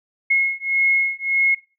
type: beating tone pair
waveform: sine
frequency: 2166 / 2167.7 Hz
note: C#7 / C#7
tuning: -41 / -39 cents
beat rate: 1.7 Hz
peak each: -19 dBFS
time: 0.3-1.55 s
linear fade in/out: 10 ms
effects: noise-tail reverb RT60 0.3 s tail -18 dB re dry